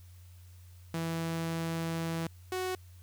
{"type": "tone pair in turn", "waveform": "sawtooth", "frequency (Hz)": [164.81, 370], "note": ["E3", "F#4"], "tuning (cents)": [0, 0], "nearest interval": "octave + major second", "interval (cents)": 1400, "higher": "second", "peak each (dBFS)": -28, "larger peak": "neither", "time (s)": [[0.94, 2.27], [2.52, 2.75]], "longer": "first", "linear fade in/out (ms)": 2, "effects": ["added 89 Hz sine -50 dBFS peak until 3.02 s", "white hiss -64 dBFS RMS until 3.02 s"]}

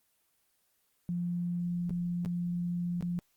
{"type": "tone with dropouts", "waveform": "sine", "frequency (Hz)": 174.61, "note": "F3", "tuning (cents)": 0, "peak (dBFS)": -30, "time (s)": [1.09, 3.19], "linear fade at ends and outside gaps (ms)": 0, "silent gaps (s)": [[1.895, 1.906], [2.249, 2.259], [3.009, 3.025]], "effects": ["white hiss -73 dBFS RMS until 3.36 s", "Opus 24 kbps"]}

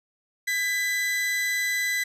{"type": "tone pair together", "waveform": "40% pulse", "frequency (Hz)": [1636, 1995.9], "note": ["G#6", "B6"], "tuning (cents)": [-26, 18], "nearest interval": "minor third", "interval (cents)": 344, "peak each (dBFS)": [-34, -23], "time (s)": [0.47, 2.04], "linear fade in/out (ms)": 10, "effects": ["resampled to 32000 Hz"]}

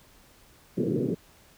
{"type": "band-pass noise", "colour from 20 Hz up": "white", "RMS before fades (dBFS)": -27, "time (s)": [0.77, 1.15], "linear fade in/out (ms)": 10, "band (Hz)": [120, 450], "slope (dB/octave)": 48, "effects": ["pink hiss -57 dBFS RMS until 1.57 s"]}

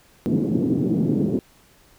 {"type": "band-pass noise", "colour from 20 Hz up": "pink", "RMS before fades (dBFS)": -21, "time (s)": [0.26, 1.39], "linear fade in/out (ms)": 0, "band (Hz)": [160, 340], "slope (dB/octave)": 24, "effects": ["pink hiss -55 dBFS RMS until 1.98 s"]}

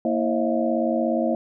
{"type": "tone cluster", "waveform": "sine", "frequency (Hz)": [233.2, 326.3, 538, 637, 694], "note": ["A#3", "E4", "C5", "D#5", "F5"], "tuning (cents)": [1, -18, 48, 41, -11], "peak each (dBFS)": [-24, -26, -27, -26, -29], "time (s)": [0.05, 1.35], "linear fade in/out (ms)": 2, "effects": []}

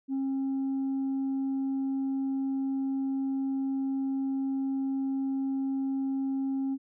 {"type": "tone", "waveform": "sine", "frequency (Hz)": 269.6, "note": "C#4", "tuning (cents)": -48, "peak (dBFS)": -25, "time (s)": [0.08, 6.78], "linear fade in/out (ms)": 50, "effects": ["tanh soft clip ceiling -26 dBFS"]}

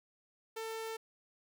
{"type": "tone", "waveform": "sawtooth", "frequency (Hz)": 446.8, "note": "A4", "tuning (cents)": 27, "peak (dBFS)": -35, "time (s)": [0.56, 0.97], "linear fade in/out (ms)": 10, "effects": []}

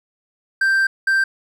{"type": "tone bursts at uneven times", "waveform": "triangle", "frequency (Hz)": 1570, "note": "G6", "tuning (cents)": 2, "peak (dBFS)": -12, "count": 2, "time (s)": [[0.61, 0.87], [1.07, 1.24]], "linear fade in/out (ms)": 5, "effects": []}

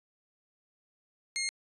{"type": "tone", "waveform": "15% pulse", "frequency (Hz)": 2138, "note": "C7", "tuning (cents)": 37, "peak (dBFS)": -24, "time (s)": [1.36, 1.49], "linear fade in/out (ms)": 0, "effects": ["resampled to 22050 Hz"]}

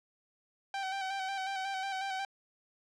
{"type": "tone with vibrato", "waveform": "sawtooth", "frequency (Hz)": 772, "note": "G5", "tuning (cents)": -27, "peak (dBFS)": -30, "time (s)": [0.74, 2.25], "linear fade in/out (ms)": 2, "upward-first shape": "square", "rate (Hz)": 5.5, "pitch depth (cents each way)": 31, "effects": ["low-pass 5000 Hz 12 dB/octave"]}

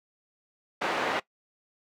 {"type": "band-pass noise", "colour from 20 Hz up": "pink", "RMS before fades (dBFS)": -29, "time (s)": [0.81, 1.2], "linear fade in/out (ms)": 10, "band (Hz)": [430, 2300], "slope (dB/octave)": 12, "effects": ["noise-tail reverb RT60 0.1 s tail -20 dB re dry"]}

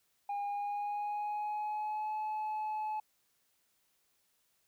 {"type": "tone with pitch glide", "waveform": "sine", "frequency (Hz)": [812, 858.3], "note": ["G#5", "A5"], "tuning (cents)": [-39, -43], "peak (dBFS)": -31, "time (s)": [0.29, 3], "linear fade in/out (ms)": 5, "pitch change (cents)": 96, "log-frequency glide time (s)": [0.44, 2.15], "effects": ["tanh soft clip ceiling -33 dBFS", "white hiss -75 dBFS RMS until 4.67 s"]}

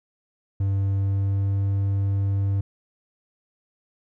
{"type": "tone with pitch glide", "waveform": "triangle", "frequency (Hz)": [98, 98.68], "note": ["G2", "G2"], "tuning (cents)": [0, 12], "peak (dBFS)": -18, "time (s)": [0.6, 2.61], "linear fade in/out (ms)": 5, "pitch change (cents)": 12, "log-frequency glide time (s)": [0.98, 1.59], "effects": []}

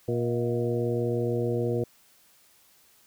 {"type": "harmonic tone with a mistuned harmonic", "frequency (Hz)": 119, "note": "A#2", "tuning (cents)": 36, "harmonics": [1, 2, 3, 4, 5, 6], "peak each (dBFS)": [-29, -33, -30, -29, -38, -45], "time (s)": [0.08, 1.84], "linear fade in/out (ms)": 5, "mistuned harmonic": 5, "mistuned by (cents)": 92, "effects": ["white hiss -60 dBFS RMS until 3.06 s"]}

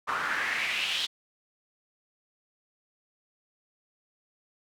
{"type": "noise with band-pass filter sweep", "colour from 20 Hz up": "pink", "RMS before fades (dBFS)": -30, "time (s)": [0.07, 1.07], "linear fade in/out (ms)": 20, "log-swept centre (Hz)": [1200, 3600], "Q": 3.8, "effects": []}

